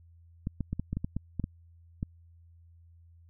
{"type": "clicks", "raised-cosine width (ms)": 5, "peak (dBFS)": -19, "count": 11, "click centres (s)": [0.471, 0.607, 0.73, 0.796, 0.93, 0.97, 1.045, 1.166, 1.397, 1.441, 2.029], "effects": ["added 84 Hz sine -54 dBFS peak until 3.29 s"]}